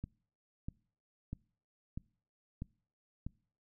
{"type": "click train", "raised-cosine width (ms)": 5, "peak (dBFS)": -27, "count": 6, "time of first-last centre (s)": [0.04, 3.266], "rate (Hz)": 1.55, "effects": ["noise-tail reverb RT60 0.5 s tail -25 dB re dry"]}